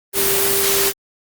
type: tone in noise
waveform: sine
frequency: 394.2 Hz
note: G4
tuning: 10 cents sharp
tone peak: -21 dBFS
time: 0.13-0.93 s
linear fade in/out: 50 ms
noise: white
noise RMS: -17 dBFS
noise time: 0.13-0.93 s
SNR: -7 dB
effects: Opus 32 kbps